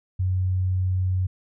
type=tone; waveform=sine; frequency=92.6 Hz; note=F#2; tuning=2 cents sharp; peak=-20 dBFS; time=0.19-1.27 s; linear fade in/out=10 ms; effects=none